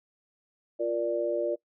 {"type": "chord", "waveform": "sine", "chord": "Bb major", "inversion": "second", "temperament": "equal with one note detuned", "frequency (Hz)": [349.2, 470.8, 587.3], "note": ["F4", "Bb4", "D5"], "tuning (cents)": [0, 17, 0], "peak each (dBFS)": [-31, -32, -28], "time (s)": [0.79, 1.56], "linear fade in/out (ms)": 20, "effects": ["noise-tail reverb RT60 0.1 s tail -21 dB re dry"]}